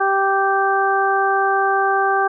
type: harmonic tone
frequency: 390.7 Hz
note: G4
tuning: 6 cents flat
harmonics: 1 / 2 / 3 / 4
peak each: -21 / -18 / -21 / -21 dBFS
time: 0-2.28 s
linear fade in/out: 10 ms
effects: none